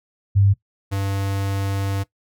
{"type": "tone pair in turn", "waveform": ["sine", "square"], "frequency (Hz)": [99.2, 98.29], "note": ["G2", "G2"], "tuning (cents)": [21, 5], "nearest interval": "unison", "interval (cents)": 16, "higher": "first", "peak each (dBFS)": [-12, -22], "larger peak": "first", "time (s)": [[0.35, 0.54], [0.91, 2.04]], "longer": "second", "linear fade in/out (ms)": 20, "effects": ["noise-tail reverb RT60 0.1 s tail -17 dB re dry"]}